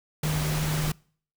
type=tone in noise; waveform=sine; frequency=153.2 Hz; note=D#3; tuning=27 cents flat; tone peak=-25 dBFS; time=0.23-0.92 s; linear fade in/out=5 ms; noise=pink; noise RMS=-31 dBFS; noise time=0.23-0.92 s; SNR=+3 dB; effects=noise-tail reverb RT60 0.5 s tail -25 dB re dry